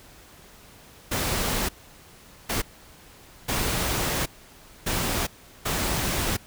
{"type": "noise bursts at uneven times", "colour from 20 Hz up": "pink", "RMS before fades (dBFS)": -26, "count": 5, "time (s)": [[1.11, 1.69], [2.49, 2.62], [3.48, 4.26], [4.86, 5.27], [5.65, 6.37]], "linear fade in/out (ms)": 10, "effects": ["pink hiss -50 dBFS RMS until 6.46 s"]}